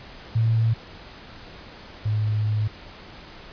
sine tone pair in turn, 113.1 / 106.75 Hz, A2 / G#2, +48 / +48 cents, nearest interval minor second, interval 100 cents, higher first, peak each -17 / -20 dBFS, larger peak first, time 0.35-0.74 / 2.05-2.68 s, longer second, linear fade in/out 10 ms, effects pink hiss -43 dBFS RMS until 3.52 s + resampled to 11025 Hz

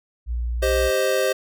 sine tone, 59.2 Hz, A#1, 27 cents sharp, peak -22 dBFS, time 0.26-0.91 s, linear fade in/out 50 ms
square chord, C minor, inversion second, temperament equal, 392 / 523.3 / 622.3 Hz, G4 / C5 / Eb5, 0 / 0 / 0 cents, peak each -25 / -22 / -25 dBFS, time 0.62-1.33 s, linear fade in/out 10 ms
effects none

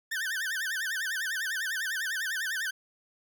40% pulse tone with vibrato, 1661.2 Hz, G#6, in tune, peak -29 dBFS, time 0.11-2.71 s, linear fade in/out 10 ms, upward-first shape sine, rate 10 Hz, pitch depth 190 cents each way, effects none

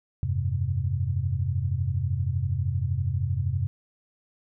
sine chord, F suspended second, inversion none, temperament equal with one note detuned, 87.31 / 99.94 / 130.81 Hz, F2 / G2 / C3, 0 / +34 / 0 cents, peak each -28 dBFS, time 0.23-3.67 s, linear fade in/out 0 ms, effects none

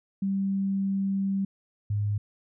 sine tone pair in turn, 195.2 / 103.4 Hz, G3 / G#2, -7 / -7 cents, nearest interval major seventh, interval 1100 cents, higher first, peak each -24 dBFS, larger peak neither, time 0.22-1.45 / 1.9-2.18 s, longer first, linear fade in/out 5 ms, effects none

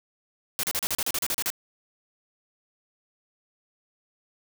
white noise bursts, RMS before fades -27 dBFS, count 12, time 0.59-1.502 s, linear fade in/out 0 ms, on 43 ms, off 36 ms, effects none

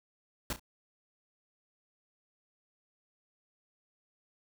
pink noise with echo, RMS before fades -34 dBFS, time 0.5-0.53 s, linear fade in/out 2 ms, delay 33 ms, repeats 2, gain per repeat -11 dB, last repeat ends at 0.596 s, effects none

